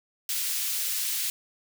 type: high-pass noise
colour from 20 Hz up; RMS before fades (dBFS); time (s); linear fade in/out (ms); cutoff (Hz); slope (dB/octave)
white; -29; 0.29-1.3; 2; 2500; 12
effects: none